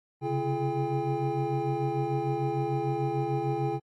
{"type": "tone cluster", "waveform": "triangle", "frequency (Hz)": [132.6, 139.3, 340.4, 423.8, 799], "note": ["C3", "C#3", "F4", "G#4", "G5"], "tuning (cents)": [23, 9, -44, 35, 33], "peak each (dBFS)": -31, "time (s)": [0.21, 3.8], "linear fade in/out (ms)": 50, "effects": ["AAC 64 kbps"]}